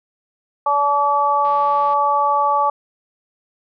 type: harmonic tone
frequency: 287 Hz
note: D4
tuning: 40 cents flat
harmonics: 2 / 3 / 4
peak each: -23 / -17 / -17 dBFS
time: 0.66-2.7 s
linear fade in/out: 5 ms
type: click train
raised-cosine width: 0.3 ms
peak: -26 dBFS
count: 80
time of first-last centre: 1.45-1.935 s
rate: 163 Hz
effects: none